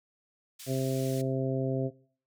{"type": "band-pass noise", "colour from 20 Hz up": "white", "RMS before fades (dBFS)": -46, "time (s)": [0.59, 1.22], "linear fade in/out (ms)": 10, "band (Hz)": [2300, 11000], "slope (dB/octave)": 12}
{"type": "harmonic tone", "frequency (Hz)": 132.3, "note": "C3", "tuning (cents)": 20, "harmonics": [1, 2, 3, 4, 5], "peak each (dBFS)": [-30, -33, -35, -36, -37], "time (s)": [0.66, 1.91], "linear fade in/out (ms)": 50}
{"effects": ["noise-tail reverb RT60 0.5 s tail -21 dB re dry"]}